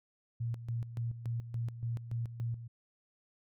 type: tone with tremolo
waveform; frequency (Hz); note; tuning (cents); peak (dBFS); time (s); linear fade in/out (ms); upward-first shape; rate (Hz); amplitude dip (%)
sine; 116.9; A#2; +5; -32; 0.4-2.68; 10; square; 3.5; 70
effects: none